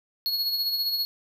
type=tone with tremolo; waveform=square; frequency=4334 Hz; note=C#8; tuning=40 cents flat; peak=-23 dBFS; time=0.26-1.05 s; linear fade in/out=0 ms; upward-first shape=sine; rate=15 Hz; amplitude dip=45%; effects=none